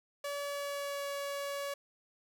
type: tone with pitch glide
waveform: sawtooth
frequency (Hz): 571 to 564.4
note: D5 to C#5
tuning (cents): -49 to +31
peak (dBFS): -32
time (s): 0.24-1.74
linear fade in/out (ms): 5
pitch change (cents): -20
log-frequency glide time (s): 0.39-1.08
effects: none